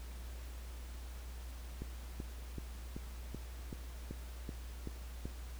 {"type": "click train", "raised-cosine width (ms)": 3, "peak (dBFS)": -29, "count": 10, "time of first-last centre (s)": [1.82, 5.255], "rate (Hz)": 2.62, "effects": ["added 60 Hz sine -44 dBFS peak until 5.59 s", "pink hiss -56 dBFS RMS until 5.59 s"]}